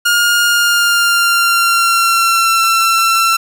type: tone with pitch glide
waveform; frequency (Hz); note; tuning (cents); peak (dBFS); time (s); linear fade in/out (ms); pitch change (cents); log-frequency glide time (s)
sawtooth; 1419 to 1347.1; F6 to E6; +27 to +37; -6; 0.05-3.37; 10; -90; 0.45-2.59
effects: none